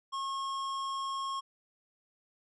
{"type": "tone with hard clipping", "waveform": "sine", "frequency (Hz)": 1085, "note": "C#6", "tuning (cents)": -37, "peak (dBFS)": -35, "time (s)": [0.12, 1.41], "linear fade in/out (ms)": 20, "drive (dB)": 13, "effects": ["resampled to 24000 Hz"]}